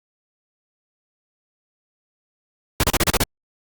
pink noise bursts, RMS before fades -17 dBFS, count 7, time 2.8-3.237 s, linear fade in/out 2 ms, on 35 ms, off 32 ms, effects Opus 48 kbps

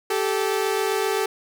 sawtooth tone pair together, 388.8 / 436.4 Hz, G4 / A4, -14 / -14 cents, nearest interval major second, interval 200 cents, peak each -20 dBFS, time 0.1-1.26 s, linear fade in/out 5 ms, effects none

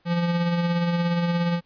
square tone with tremolo, 172.2 Hz, F3, 24 cents flat, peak -20 dBFS, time 0.05-1.61 s, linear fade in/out 50 ms, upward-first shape sine, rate 17 Hz, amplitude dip 35%, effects pink hiss -65 dBFS RMS until 1.65 s + resampled to 11025 Hz

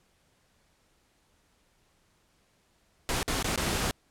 pink noise with dropouts, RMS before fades -29 dBFS, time 3.09-3.91 s, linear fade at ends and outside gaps 0 ms, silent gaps 3.229-3.279 / 3.427-3.444 / 3.559-3.576 s, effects pink hiss -68 dBFS RMS until 4.1 s + low-pass 11000 Hz 12 dB/octave

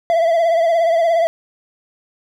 triangle tone with vibrato, 668 Hz, E5, 23 cents sharp, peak -10 dBFS, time 0.1-1.27 s, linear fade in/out 0 ms, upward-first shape triangle, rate 17 Hz, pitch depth 65 cents each way, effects none

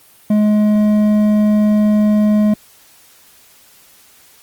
triangle tone with hard clipping, 210.8 Hz, G#3, 26 cents sharp, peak -11 dBFS, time 0.3-2.54 s, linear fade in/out 5 ms, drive 10 dB, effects white hiss -47 dBFS RMS until 4.42 s + Opus 32 kbps

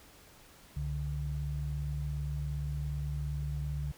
sine tone pair together, 66.98 / 144.4 Hz, C2 / D3, +41 / -29 cents, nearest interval octave + minor second, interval 1330 cents, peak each -35 / -35 dBFS, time 0.76-3.92 s, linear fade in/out 10 ms, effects pink hiss -57 dBFS RMS until 3.97 s

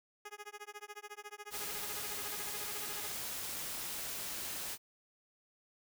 10% pulse tone with tremolo, 415.3 Hz, G#4, in tune, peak -35 dBFS, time 0.25-3.12 s, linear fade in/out 5 ms, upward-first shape sine, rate 14 Hz, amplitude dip 100%
white noise, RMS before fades -41 dBFS, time 1.5-4.78 s, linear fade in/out 50 ms
effects none

